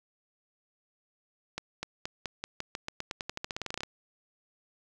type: accelerating click train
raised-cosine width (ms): 0.2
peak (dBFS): -17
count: 23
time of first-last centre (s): 1.58-3.834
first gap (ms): 250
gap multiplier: 0.9
effects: none